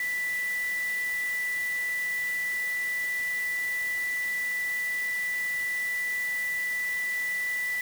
sine tone in noise, 1976 Hz, B6, in tune, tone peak -27 dBFS, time 0-7.81 s, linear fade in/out 2 ms, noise white, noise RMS -42 dBFS, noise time 0-7.81 s, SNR +12 dB, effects none

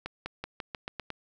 accelerating click train, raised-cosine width 0.3 ms, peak -19 dBFS, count 8, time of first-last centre 0.06-1.103 s, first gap 200 ms, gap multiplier 0.9, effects none

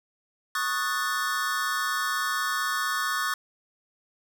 square chord, D# half-diminished seventh, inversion third, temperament equal, 1108.7 / 1244.5 / 1480 / 1760 Hz, C#6 / D#6 / F#6 / A6, 0 / 0 / 0 / 0 cents, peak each -32 dBFS, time 0.55-3.34 s, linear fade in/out 2 ms, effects none

